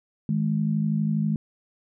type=tone pair together; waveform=sine; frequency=158.52 / 210.8 Hz; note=D#3 / G#3; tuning=+33 / +26 cents; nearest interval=perfect fourth; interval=493 cents; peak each=-24 dBFS; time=0.29-1.36 s; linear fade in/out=2 ms; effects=none